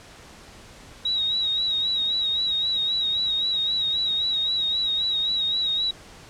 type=tone with vibrato; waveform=sine; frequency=3825 Hz; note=A#7; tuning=44 cents sharp; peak=-21 dBFS; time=1.05-5.91 s; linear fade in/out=5 ms; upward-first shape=sine; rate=3.8 Hz; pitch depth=52 cents each way; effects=pink hiss -46 dBFS RMS until 6.29 s + low-pass 8000 Hz 12 dB/octave